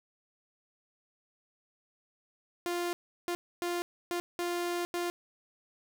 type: tone bursts at uneven times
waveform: sawtooth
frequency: 349.2 Hz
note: F4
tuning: in tune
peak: -27 dBFS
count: 6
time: 2.66-2.93 / 3.28-3.35 / 3.62-3.82 / 4.11-4.2 / 4.39-4.85 / 4.94-5.1 s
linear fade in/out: 0 ms
effects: none